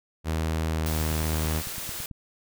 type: tone with pitch glide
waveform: sawtooth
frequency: 79.9 to 78.44 Hz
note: D#2 to D#2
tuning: +47 to +15 cents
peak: -21 dBFS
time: 0.24-1.63 s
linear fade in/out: 50 ms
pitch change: -32 cents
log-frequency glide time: 0.71-0.96 s
type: noise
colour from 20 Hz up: white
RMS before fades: -35 dBFS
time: 0.86-2.06 s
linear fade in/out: 2 ms
type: click train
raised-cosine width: 5 ms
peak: -27 dBFS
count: 11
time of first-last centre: 1.01-2.113 s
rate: 9.07 Hz
effects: none